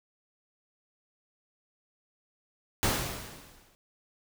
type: noise with exponential decay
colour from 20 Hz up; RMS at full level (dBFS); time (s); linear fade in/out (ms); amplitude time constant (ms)
pink; -25; 2.83-3.75; 0; 200
effects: none